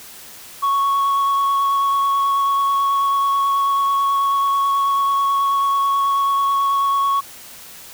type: tone with vibrato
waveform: sine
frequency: 1108.7 Hz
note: C#6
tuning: in tune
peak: -12 dBFS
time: 0.62-7.21 s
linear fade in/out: 20 ms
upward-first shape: sine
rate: 9.2 Hz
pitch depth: 10 cents each way
effects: tanh soft clip ceiling -14 dBFS + white hiss -39 dBFS RMS until 7.93 s